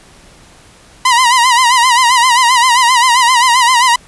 sawtooth tone with vibrato, 985 Hz, B5, 5 cents flat, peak -3 dBFS, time 1.05-3.96 s, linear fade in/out 5 ms, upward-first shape sine, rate 7.6 Hz, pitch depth 100 cents each way, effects pink hiss -42 dBFS RMS until 4.07 s + resampled to 24000 Hz

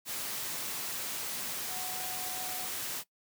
sine tone in noise, 739 Hz, F#5, 2 cents flat, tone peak -43 dBFS, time 1.67-2.69 s, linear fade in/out 50 ms, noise white, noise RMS -37 dBFS, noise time 0.05-3.04 s, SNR -9 dB, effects noise-tail reverb RT60 0.1 s tail -19 dB re dry + high-pass 100 Hz 12 dB/octave

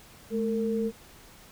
sine tone pair together, 214.8 / 455.2 Hz, A3 / A#4, -41 / -41 cents, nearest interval octave + minor second, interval 1300 cents, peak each -28 dBFS, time 0.3-0.92 s, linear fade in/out 50 ms, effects pink hiss -52 dBFS RMS until 1.51 s

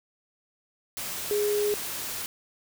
sine tone in noise, 415.3 Hz, G#4, in tune, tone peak -23 dBFS, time 1.31-1.74 s, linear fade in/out 0 ms, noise white, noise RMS -34 dBFS, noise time 0.97-2.26 s, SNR +8 dB, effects none

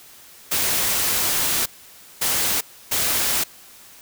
white noise bursts at uneven times, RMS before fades -21 dBFS, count 3, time 0.51-1.66 / 2.21-2.61 / 2.91-3.44 s, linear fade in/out 10 ms, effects white hiss -46 dBFS RMS until 4.01 s

